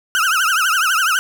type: tone with vibrato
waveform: 35% pulse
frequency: 1407 Hz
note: F6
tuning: 12 cents sharp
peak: -12 dBFS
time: 0.15-1.19 s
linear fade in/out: 0 ms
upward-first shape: triangle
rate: 12 Hz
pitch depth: 220 cents each way
effects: none